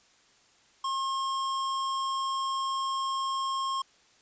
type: tone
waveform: square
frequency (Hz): 1073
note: C6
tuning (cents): +43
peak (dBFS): -29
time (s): 0.84-3.82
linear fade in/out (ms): 5
effects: white hiss -62 dBFS RMS until 4.21 s + resampled to 16000 Hz